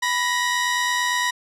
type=tone pair together; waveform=sawtooth; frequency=987.8 / 1886.9 Hz; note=B5 / A#6; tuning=0 / +21 cents; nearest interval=major seventh; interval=1121 cents; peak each=-19 / -19 dBFS; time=0.02-1.31 s; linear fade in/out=10 ms; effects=low-pass 9000 Hz 12 dB/octave